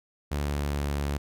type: tone with pitch glide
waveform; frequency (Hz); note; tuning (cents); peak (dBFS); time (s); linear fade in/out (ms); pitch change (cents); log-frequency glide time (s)
sawtooth; 72.4 to 71.49; D2 to D2; -24 to -46; -23; 0.31-1.18; 10; -22; 0.43-0.99
effects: none